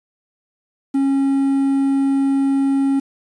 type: tone with quantisation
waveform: triangle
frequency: 273.6 Hz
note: C#4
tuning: 23 cents flat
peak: -12 dBFS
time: 0.94-3 s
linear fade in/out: 10 ms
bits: 7
effects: resampled to 24000 Hz